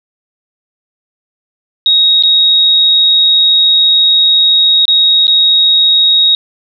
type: tone with dropouts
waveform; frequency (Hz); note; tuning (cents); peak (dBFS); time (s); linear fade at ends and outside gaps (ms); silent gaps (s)
sine; 3773; A#7; +20; -5; 1.86-6.35; 1; 2.225-2.235 / 4.854-4.88 / 5.269-5.279
effects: none